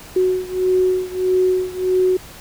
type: beating tone pair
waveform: sine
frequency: 369.1 / 370.7 Hz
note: F#4 / F#4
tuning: -4 / +3 cents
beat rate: 1.6 Hz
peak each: -17 / -19 dBFS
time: 0.16-2.17 s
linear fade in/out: 5 ms
effects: pink hiss -39 dBFS RMS until 2.4 s